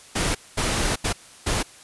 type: noise bursts at uneven times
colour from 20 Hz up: pink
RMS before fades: -23 dBFS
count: 4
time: 0.15-0.35 / 0.57-0.96 / 1.04-1.13 / 1.46-1.63 s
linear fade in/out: 10 ms
effects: white hiss -47 dBFS RMS until 1.83 s + resampled to 24000 Hz